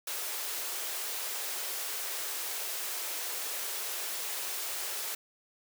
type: high-pass noise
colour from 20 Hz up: white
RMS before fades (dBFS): -36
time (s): 0.07-5.15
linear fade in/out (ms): 5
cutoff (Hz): 350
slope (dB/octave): 48
effects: none